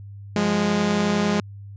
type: tone pair together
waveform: sawtooth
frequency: 175.82 / 206.8 Hz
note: F3 / G#3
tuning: +12 / -7 cents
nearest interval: minor third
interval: 281 cents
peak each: -21 / -16 dBFS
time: 0.36-1.4 s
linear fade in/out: 2 ms
effects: added 100 Hz sine -36 dBFS peak until 1.76 s + resampled to 16000 Hz